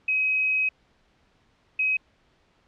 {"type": "tone pair in turn", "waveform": "sine", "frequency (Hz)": [2537, 2537], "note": ["D#7", "D#7"], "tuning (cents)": [33, 33], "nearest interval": "unison", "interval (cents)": 0, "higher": "neither", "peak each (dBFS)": -20, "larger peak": "neither", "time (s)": [[0.08, 0.69], [1.79, 1.97]], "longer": "first", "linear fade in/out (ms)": 5, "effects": ["pink hiss -64 dBFS RMS until 2.67 s", "low-pass 4000 Hz 12 dB/octave"]}